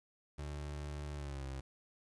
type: tone with pitch glide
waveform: 30% pulse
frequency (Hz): 73.42 to 66.94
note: D2 to C2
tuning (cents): 0 to +40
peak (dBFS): -38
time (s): 0.38-1.61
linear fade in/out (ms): 10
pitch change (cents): -160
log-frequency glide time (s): 1.14-1.45
effects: resampled to 22050 Hz + 11-bit